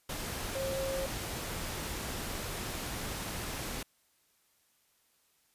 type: tone in noise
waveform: sine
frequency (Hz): 537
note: C5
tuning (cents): +45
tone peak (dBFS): -33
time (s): 0.55-1.06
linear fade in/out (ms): 5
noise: pink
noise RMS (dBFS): -38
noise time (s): 0.09-3.83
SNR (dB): +2
effects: white hiss -71 dBFS RMS until 5.54 s + resampled to 32000 Hz